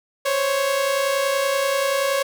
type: tone pair together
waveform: sawtooth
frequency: 523.9 / 554.4 Hz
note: C5 / C#5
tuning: +2 / 0 cents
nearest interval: minor second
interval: 98 cents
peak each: -22 / -16 dBFS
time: 0.25-2.23 s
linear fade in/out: 10 ms
effects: none